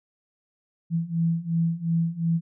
sine beating tone pair, 164.81 / 167.61 Hz, E3 / E3, 0 / +29 cents, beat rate 2.8 Hz, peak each -26 / -24 dBFS, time 0.9-2.41 s, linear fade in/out 50 ms, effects none

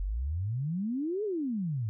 sine exponential two-way sweep, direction up then down, 43.08 to 440 to 102.4 Hz, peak -29 dBFS, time 0-1.89 s, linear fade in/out 0 ms, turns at 1.24 s, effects none

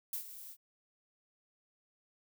violet noise with ADSR envelope, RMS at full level -36 dBFS, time 0.13-0.57 s, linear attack 3 ms, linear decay 96 ms, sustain -13 dB, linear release 62 ms, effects none

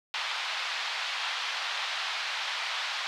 white band-pass noise, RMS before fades -33 dBFS, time 0.14-3.07 s, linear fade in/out 0 ms, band 770 to 4100 Hz, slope 24 dB/octave, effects none

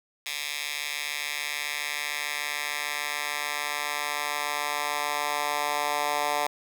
10% pulse tone with high-pass filter sweep, 146.83 Hz, D3, in tune, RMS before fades -30 dBFS, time 0.26-6.47 s, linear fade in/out 2 ms, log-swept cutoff 2700 to 810 Hz, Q 1.4, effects none

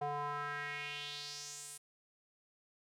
square tone with band-pass filter sweep, 145.5 Hz, D3, 16 cents flat, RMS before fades -42 dBFS, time 0.01-1.78 s, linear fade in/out 10 ms, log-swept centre 730 to 9700 Hz, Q 3.2, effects none

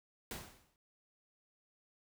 pink noise with exponential decay, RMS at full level -41 dBFS, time 0.31-0.76 s, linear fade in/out 1 ms, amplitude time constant 96 ms, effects noise-tail reverb RT60 0.3 s tail -26 dB re dry

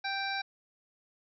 harmonic tone, 784 Hz, G5, in tune, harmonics 1 / 2 / 3 / 5 / 6 / 7, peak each -36 / -36 / -39 / -39 / -45 / -46 dBFS, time 0.04-0.42 s, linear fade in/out 10 ms, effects none

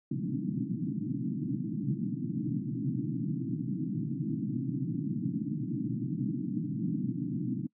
pink band-pass noise, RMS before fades -33 dBFS, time 0.11-7.67 s, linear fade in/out 5 ms, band 120 to 320 Hz, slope 96 dB/octave, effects noise-tail reverb RT60 0.1 s tail -24 dB re dry

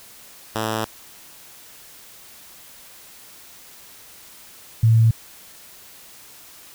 5% pulse / sine tone pair in turn, 110 / 112.83 Hz, A2 / A2, 0 / +44 cents, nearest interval unison, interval 44 cents, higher second, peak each -11 dBFS, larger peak neither, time 0.55-0.85 / 4.83-5.11 s, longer first, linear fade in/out 5 ms, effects white hiss -45 dBFS RMS until 6.74 s

